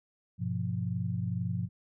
sine chord, F diminished, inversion first, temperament equal with one note detuned, 101.28 / 123.47 / 174.61 Hz, Ab2 / Cb3 / F3, -43 / 0 / 0 cents, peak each -34 dBFS, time 0.38-1.69 s, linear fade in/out 50 ms, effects none

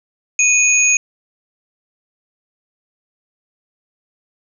sine tone pair together, 2489 / 6645 Hz, D#7 / G#8, 0 / 0 cents, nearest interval octave + perfect fourth, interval 1700 cents, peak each -13 dBFS, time 0.39-0.97 s, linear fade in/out 2 ms, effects none

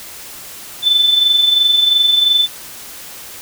sine tone with amplitude modulation, 3520 Hz, A7, in tune, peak -7 dBFS, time 0.82-2.48 s, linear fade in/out 50 ms, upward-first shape sine, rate 22.9 Hz, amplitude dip 50%, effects white hiss -33 dBFS RMS until 3.41 s

